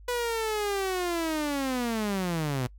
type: linear sweep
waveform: sawtooth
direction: down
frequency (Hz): 493.9 to 120.5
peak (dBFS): -23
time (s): 0.08-2.67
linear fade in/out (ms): 5
effects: noise-tail reverb RT60 0.1 s tail -23 dB re dry + added 50 Hz sine -46 dBFS peak until 2.78 s